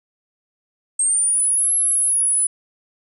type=linear two-way sweep; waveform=sine; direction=up then down; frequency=8350 to 11120 to 9960 Hz; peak=-15 dBFS; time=0.99-2.47 s; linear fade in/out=5 ms; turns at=1.73 s; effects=none